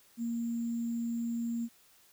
sine tone with sample-and-hold, 233.1 Hz, A#3, in tune, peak -31 dBFS, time 0.17-1.69 s, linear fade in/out 50 ms, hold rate 7350 Hz, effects white hiss -63 dBFS RMS until 2.12 s

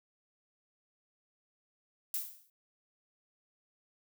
violet noise with exponential decay, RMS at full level -32 dBFS, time 2.14-2.5 s, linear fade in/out 2 ms, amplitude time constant 77 ms, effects none

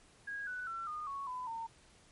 sine tone with pitch steps, 1642 / 1488.4 / 1349.2 / 1223 / 1108.6 / 1004.9 / 911 Hz, G#6 / F#6 / E6 / D#6 / C#6 / B5 / A#5, -20 / +10 / +40 / -30 / 0 / +30 / -40 cents, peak -38 dBFS, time 0.27-1.67 s, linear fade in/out 10 ms, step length 200 ms, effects pink hiss -63 dBFS RMS until 2.11 s + MP3 48 kbps

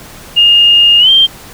sine tone with pitch glide, 2834 to 3163 Hz, F7 to G7, +25 to +15 cents, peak -3 dBFS, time 0.36-1.27 s, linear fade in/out 20 ms, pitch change +190 cents, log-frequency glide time 0.99-1.1 s, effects pink hiss -33 dBFS RMS until 1.53 s

